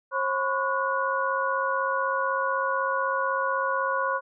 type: tone cluster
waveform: sine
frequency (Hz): 538 / 1006 / 1102 / 1456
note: C5 / B5 / C#6 / F#6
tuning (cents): +48 / +32 / -11 / -28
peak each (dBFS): -29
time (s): 0.11-4.21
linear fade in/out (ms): 50
effects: none